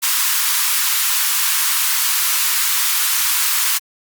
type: high-pass noise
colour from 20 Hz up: white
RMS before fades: -17 dBFS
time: 0.02-3.79 s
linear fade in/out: 20 ms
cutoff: 940 Hz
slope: 48 dB/octave
effects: Opus 48 kbps